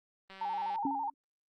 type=click train; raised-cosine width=0.3 ms; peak=-34 dBFS; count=89; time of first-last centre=0.3-0.758 s; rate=192 Hz
type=tone with vibrato; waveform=sine; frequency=858 Hz; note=A5; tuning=44 cents flat; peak=-32 dBFS; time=0.41-1.1 s; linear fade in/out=5 ms; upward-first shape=square; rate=12 Hz; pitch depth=89 cents each way
type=tone with exponential decay; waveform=sine; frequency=277.2 Hz; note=C#4; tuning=in tune; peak=-28 dBFS; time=0.85-1.14 s; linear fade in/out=2 ms; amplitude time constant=61 ms
effects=Opus 32 kbps